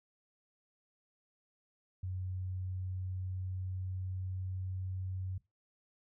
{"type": "tone with pitch glide", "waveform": "sine", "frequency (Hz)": [92.5, 93.41], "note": ["F#2", "F#2"], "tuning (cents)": [0, 17], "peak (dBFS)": -36, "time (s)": [2.03, 5.38], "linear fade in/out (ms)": 5, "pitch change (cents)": 17, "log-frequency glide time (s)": [2.18, 5.06], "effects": ["noise-tail reverb RT60 0.2 s tail -18 dB re dry"]}